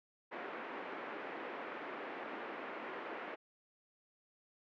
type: band-pass noise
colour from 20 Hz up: pink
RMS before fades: -45 dBFS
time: 0.31-3.36 s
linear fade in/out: 20 ms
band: 290 to 2300 Hz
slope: 24 dB/octave
effects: none